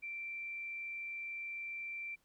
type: tone with frequency modulation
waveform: sine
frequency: 2349 Hz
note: D7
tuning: in tune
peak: -40 dBFS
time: 0.02-2.16 s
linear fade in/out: 20 ms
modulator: 73.8 Hz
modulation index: 0.25
effects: pink hiss -75 dBFS RMS until 2.24 s